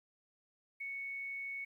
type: tone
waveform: sine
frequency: 2217 Hz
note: C#7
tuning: in tune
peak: -39 dBFS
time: 0.8-1.65 s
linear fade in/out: 10 ms
effects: 12-bit